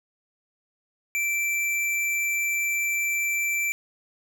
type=tone; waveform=square; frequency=2339 Hz; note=D7; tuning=8 cents flat; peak=-24 dBFS; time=1.15-3.72 s; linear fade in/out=0 ms; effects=none